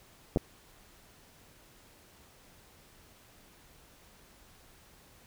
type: clicks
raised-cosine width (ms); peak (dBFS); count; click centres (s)
2; -14; 2; 0.361 / 0.372
effects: pink hiss -59 dBFS RMS until 5.26 s